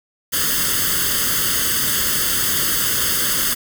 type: noise with comb filter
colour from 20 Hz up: white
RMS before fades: -19 dBFS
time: 0.32-3.55 s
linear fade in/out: 20 ms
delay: 0.62 ms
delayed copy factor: +0.85
effects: none